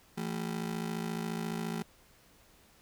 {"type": "ring-modulated tone", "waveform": "35% pulse", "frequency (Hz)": 196, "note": "G3", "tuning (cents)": 0, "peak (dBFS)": -29, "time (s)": [0.17, 1.83], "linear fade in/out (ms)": 10, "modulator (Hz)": 27.2, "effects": ["pink hiss -62 dBFS RMS until 2.81 s"]}